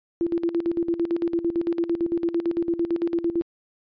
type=tone with tremolo; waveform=sine; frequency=339 Hz; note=E4; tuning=49 cents sharp; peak=-19 dBFS; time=0.21-3.42 s; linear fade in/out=0 ms; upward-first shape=square; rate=8.9 Hz; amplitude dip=75%; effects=resampled to 11025 Hz